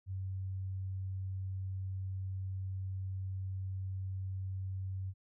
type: tone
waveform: sine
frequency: 95 Hz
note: F#2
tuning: 46 cents sharp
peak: -36 dBFS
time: 0.06-5.14 s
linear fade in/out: 50 ms
effects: none